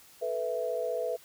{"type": "chord", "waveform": "sine", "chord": "A suspended second", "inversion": "none", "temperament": "just", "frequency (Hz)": [440, 495, 660], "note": ["A4", "B4", "E5"], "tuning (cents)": [0, 4, 2], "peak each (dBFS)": [-36, -32, -33], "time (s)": [0.21, 1.17], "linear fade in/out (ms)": 20, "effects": ["white hiss -56 dBFS RMS until 1.24 s"]}